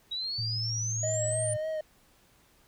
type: exponential sweep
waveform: sine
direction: up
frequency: 3820 to 9300 Hz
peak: -31 dBFS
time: 0.11-1.54 s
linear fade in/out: 10 ms
type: tone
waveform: sine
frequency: 112 Hz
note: A2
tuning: 31 cents sharp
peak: -32 dBFS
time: 0.38-1.57 s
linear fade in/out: 10 ms
type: tone with vibrato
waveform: triangle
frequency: 622.3 Hz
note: D#5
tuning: in tune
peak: -28 dBFS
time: 1.03-1.81 s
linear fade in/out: 5 ms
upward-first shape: sine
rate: 3.4 Hz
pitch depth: 34 cents each way
effects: pink hiss -63 dBFS RMS until 2.67 s